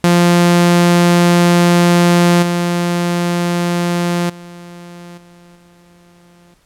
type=tone with level steps; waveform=sawtooth; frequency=174 Hz; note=F3; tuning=6 cents flat; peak=-4 / -10 / -28 / -37 / -41 dBFS; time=0.04-6.54 s; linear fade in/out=0 ms; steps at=2.42 / 4.29 / 5.17 / 5.55 s; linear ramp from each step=10 ms; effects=pink hiss -56 dBFS RMS until 6.65 s + low-pass 12000 Hz 12 dB/octave